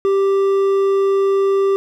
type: tone with hard clipping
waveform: triangle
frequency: 392 Hz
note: G4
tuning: in tune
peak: -14 dBFS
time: 0.05-1.76 s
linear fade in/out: 0 ms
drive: 9 dB
effects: none